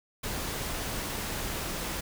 pink noise, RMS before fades -34 dBFS, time 0.23-2.01 s, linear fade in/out 10 ms, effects none

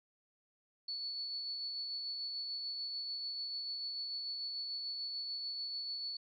sine tone with tremolo, 4435 Hz, C#8, in tune, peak -37 dBFS, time 0.88-6.17 s, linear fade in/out 5 ms, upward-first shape sine, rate 6.8 Hz, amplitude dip 25%, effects none

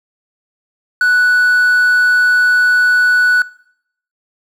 triangle tone with quantisation, 1480 Hz, F#6, in tune, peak -7 dBFS, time 1.01-3.42 s, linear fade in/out 2 ms, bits 6, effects noise-tail reverb RT60 0.7 s tail -21 dB re dry

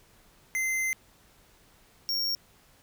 square tone pair in turn, 2072 / 5532 Hz, C7 / F8, -17 / -17 cents, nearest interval octave + perfect fourth, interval 1700 cents, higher second, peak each -27 dBFS, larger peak neither, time 0.55-0.93 / 2.09-2.35 s, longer first, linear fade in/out 0 ms, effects pink hiss -60 dBFS RMS until 2.82 s

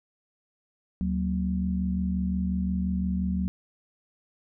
sine tone cluster, 75.2 / 186.5 / 232.2 Hz, D2 / F#3 / A#3, +42 / +14 / -7 cents, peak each -30 / -26 / -35 dBFS, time 1.01-3.48 s, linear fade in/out 0 ms, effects none

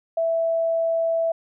sine tone, 660 Hz, E5, 2 cents sharp, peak -19 dBFS, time 0.17-1.32 s, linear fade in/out 5 ms, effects none

